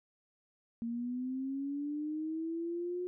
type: linear sweep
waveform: sine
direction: up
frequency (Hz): 229.6 to 362.3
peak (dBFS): -34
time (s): 0.82-3.07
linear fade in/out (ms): 0
effects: none